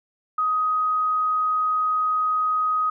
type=tone; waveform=sine; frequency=1255 Hz; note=D#6; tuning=15 cents sharp; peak=-19 dBFS; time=0.38-2.9 s; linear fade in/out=5 ms; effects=none